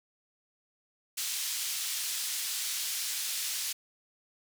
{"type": "band-pass noise", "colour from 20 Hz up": "pink", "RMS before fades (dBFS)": -34, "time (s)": [1.17, 3.73], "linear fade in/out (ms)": 10, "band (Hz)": [3700, 15000], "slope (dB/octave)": 12, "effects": []}